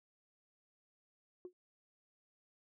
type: tone with exponential decay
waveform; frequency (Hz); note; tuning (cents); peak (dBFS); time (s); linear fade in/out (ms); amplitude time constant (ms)
sine; 361.3; F#4; -41; -40; 1.45-1.53; 1; 17
effects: tanh soft clip ceiling -39 dBFS